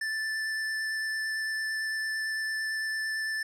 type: tone with vibrato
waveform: square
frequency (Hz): 1760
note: A6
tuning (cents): 0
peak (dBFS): -30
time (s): 0.01-3.43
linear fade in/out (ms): 5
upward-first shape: sine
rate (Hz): 8.9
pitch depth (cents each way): 9
effects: low-pass 9000 Hz 12 dB/octave